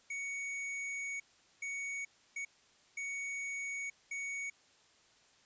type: tone bursts at uneven times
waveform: square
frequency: 2233 Hz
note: C#7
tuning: 12 cents sharp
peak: -38 dBFS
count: 5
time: 0.1-1.2 / 1.62-2.05 / 2.36-2.45 / 2.97-3.9 / 4.11-4.5 s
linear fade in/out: 5 ms
effects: white hiss -66 dBFS RMS until 5.45 s + resampled to 16000 Hz